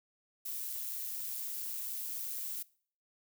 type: noise with amplitude modulation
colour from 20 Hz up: violet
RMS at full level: -38 dBFS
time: 0.45-2.63 s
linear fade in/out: 10 ms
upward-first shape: sine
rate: 124 Hz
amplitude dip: 30%
effects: noise-tail reverb RT60 0.5 s tail -22 dB re dry